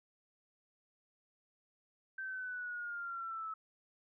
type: linear sweep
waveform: sine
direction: down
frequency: 1558 to 1296 Hz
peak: -39 dBFS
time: 2.18-3.54 s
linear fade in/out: 5 ms
effects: none